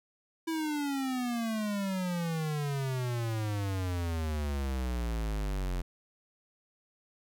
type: exponential sweep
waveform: square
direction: down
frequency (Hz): 329.6 to 43.65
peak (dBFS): -31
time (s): 0.47-5.82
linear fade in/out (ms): 10
effects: none